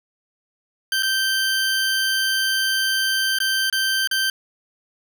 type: tone with dropouts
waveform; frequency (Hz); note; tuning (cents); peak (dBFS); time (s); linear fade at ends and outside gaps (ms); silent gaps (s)
20% pulse; 1560; G6; -9; -14; 0.92-4.3; 2; 1.025-1.031 / 3.387-3.402 / 3.7-3.726 / 4.074-4.112
effects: none